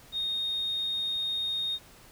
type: tone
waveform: sine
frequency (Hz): 3704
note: A#7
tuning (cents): -12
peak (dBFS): -27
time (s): 0.12-1.79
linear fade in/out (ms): 50
effects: tanh soft clip ceiling -24 dBFS + pink hiss -54 dBFS RMS until 2.11 s